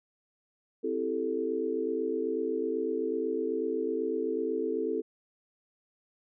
sine chord, A minor seventh, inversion first, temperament equal, 261.6 / 329.6 / 392 / 440 Hz, C4 / E4 / G4 / A4, 0 / 0 / 0 / 0 cents, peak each -36 / -34 / -35 / -31 dBFS, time 0.83-5.02 s, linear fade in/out 20 ms, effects none

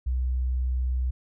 sine tone, 63.1 Hz, B1, 38 cents sharp, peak -23 dBFS, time 0.06-1.11 s, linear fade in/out 10 ms, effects none

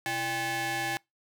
sawtooth ring-modulated tone, 462.2 Hz, A#4, 15 cents flat, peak -22 dBFS, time 0.06-0.97 s, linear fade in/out 0 ms, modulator 1260 Hz, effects noise-tail reverb RT60 0.2 s tail -26 dB re dry

